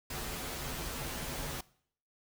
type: noise with comb filter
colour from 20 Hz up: pink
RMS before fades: -39 dBFS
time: 0.1-1.61 s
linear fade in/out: 5 ms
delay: 10 ms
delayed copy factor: -0.75
effects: noise-tail reverb RT60 0.6 s tail -21 dB re dry